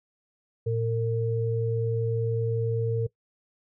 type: tone pair together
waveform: sine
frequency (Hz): 113.84 / 456.3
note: A#2 / A#4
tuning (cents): -41 / -37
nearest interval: 2 octaves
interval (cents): 2404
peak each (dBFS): -26 / -27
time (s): 0.66-3.07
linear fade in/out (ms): 10
effects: noise-tail reverb RT60 0.1 s tail -20 dB re dry